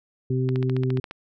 harmonic tone, 129 Hz, C3, 24 cents flat, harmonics 1 / 2 / 3, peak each -22 / -29 / -28 dBFS, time 0.3-1 s, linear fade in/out 5 ms
click train, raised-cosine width 0.3 ms, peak -19 dBFS, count 10, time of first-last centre 0.49-1.111 s, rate 14.5 Hz
effects none

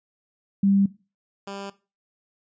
sine / 10% pulse tone pair in turn, 197.5 / 198.21 Hz, G3 / G3, +13 / +19 cents, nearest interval unison, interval 6 cents, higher second, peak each -16 / -25 dBFS, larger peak first, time 0.63-0.86 / 1.47-1.7 s, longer neither, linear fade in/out 5 ms, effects noise-tail reverb RT60 0.3 s tail -18 dB re dry + resampled to 16000 Hz

